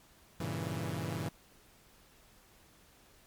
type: chord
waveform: sawtooth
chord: G diminished seventh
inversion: none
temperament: equal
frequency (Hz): 98 / 116.54 / 138.59 / 164.81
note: G2 / Bb2 / Db3 / Fb3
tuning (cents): 0 / 0 / 0 / 0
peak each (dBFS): -37 / -37 / -37 / -35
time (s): 0.4-1.29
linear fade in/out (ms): 5
effects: pink hiss -62 dBFS RMS until 3.26 s + MP3 96 kbps